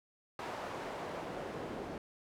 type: noise with band-pass filter sweep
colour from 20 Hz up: pink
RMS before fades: -42 dBFS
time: 0.39-1.98 s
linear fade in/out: 2 ms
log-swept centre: 830 to 390 Hz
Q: 0.88
effects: none